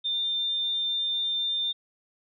sine tone, 3598 Hz, A7, 38 cents sharp, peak -25 dBFS, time 0.04-1.73 s, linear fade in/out 20 ms, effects none

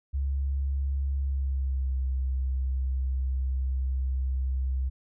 sine tone with pitch glide, 68.6 to 65.28 Hz, C#2 to C2, -17 to -3 cents, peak -25 dBFS, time 0.13-4.9 s, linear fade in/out 20 ms, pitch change -86 cents, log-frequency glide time 1.19-1.97 s, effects none

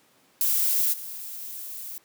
violet noise with level steps, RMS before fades -23 / -37 dBFS, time 0.41-1.98 s, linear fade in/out 0 ms, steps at 0.92 s, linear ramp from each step 20 ms, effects pink hiss -61 dBFS RMS until 2.04 s + high-pass 200 Hz 12 dB/octave

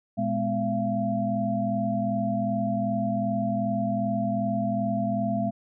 sine tone cluster, 118 / 208.8 / 251.4 / 679 Hz, A#2 / G#3 / B3 / F5, +22 / +10 / +31 / -49 cents, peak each -33 / -27 / -31 / -28 dBFS, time 0.17-5.51 s, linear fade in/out 20 ms, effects none

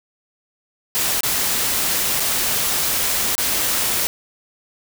white noise with dropouts, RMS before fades -20 dBFS, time 0.95-4.07 s, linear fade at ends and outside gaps 0 ms, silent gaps 1.207-1.233 / 2.198-2.204 / 3.352-3.38 s, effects none

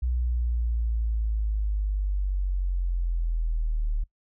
sine linear sweep, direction down, 61.74 to 37 Hz, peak -23 dBFS, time 0.02-4.04 s, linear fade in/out 10 ms, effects noise-tail reverb RT60 0.1 s tail -20 dB re dry

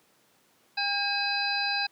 harmonic tone with a mistuned harmonic, 807 Hz, G#5, 50 cents flat, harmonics 1 / 2 / 3 / 5 / 6, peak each -32 / -32 / -32 / -32 / -32 dBFS, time 0.77-1.87 s, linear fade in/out 10 ms, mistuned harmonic 3, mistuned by +91 cents, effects pink hiss -64 dBFS RMS until 1.91 s + high-pass 200 Hz 12 dB/octave

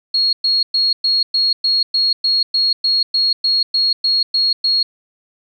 sine tone bursts, 4300 Hz, C8, 47 cents sharp, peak -12 dBFS, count 16, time 0.14-4.83 s, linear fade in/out 5 ms, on 190 ms, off 110 ms, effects none

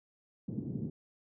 pink band-pass noise, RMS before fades -38 dBFS, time 0.48-0.9 s, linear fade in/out 5 ms, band 120 to 300 Hz, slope 24 dB/octave, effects none

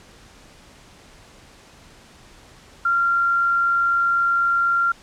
sine tone, 1382 Hz, F6, 19 cents flat, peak -16 dBFS, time 2.85-4.92 s, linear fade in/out 5 ms, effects pink hiss -48 dBFS RMS until 5.02 s + low-pass 8000 Hz 12 dB/octave

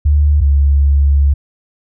sine tone pair in turn, 73.42 / 70.47 Hz, D2 / C#2, 0 / +29 cents, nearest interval minor second, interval 71 cents, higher first, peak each -7 dBFS, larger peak neither, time 0.05-0.41 / 0.41-1.34 s, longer second, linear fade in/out 10 ms, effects none

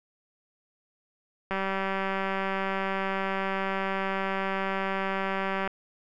click train, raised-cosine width 0.5 ms, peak -15 dBFS, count 805, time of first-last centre 1.51-5.676 s, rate 193 Hz, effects none

